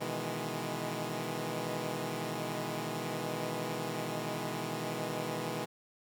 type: chord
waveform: 10% pulse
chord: E major seventh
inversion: second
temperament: equal with one note detuned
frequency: 123.47 / 154.04 / 164.81 / 207.7 Hz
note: B2 / D#3 / E3 / G#3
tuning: 0 / -17 / 0 / 0 cents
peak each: -32 dBFS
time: 0-5.66 s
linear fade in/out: 20 ms
effects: none